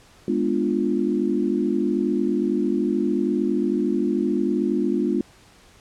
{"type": "chord", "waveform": "sine", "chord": "G# diminished seventh", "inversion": "none", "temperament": "equal with one note detuned", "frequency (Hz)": [207.7, 246.9, 296, 349.2], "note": ["G#3", "B3", "D4", "F4"], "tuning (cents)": [0, 0, 14, 0], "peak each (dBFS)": [-25, -25, -25, -24], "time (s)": [0.28, 5.21], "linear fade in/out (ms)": 2, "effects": ["pink hiss -52 dBFS RMS until 5.8 s", "low-pass 9000 Hz 12 dB/octave"]}